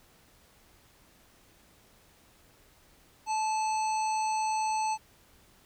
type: harmonic tone with a mistuned harmonic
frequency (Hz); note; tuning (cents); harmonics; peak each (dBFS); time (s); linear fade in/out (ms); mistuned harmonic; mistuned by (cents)
871; A5; -18; 1 / 3 / 5 / 7 / 9; -27 / -40 / -44 / -42 / -46; 3.26-4.98; 50; 9; +40
effects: pink hiss -61 dBFS RMS until 5.65 s